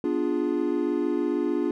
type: chord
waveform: triangle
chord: B diminished seventh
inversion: none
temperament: equal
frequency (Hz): 246.9 / 293.7 / 349.2 / 415.3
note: B3 / D4 / F4 / Ab4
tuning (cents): 0 / 0 / 0 / 0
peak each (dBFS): -29 / -25 / -25 / -29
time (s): 0.04-1.71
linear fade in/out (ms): 2
effects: none